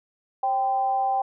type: tone with amplitude modulation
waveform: sine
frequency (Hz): 783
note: G5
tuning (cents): -2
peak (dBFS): -18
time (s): 0.43-1.22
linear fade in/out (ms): 5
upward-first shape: sine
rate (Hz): 242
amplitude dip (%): 55
effects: none